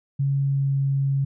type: tone with pitch glide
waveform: sine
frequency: 138.59 to 137.55 Hz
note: C#3 to C#3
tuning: 0 to -13 cents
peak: -19 dBFS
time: 0.19-1.25 s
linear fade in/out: 10 ms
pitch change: -13 cents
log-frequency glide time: 0.39-0.77 s
effects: none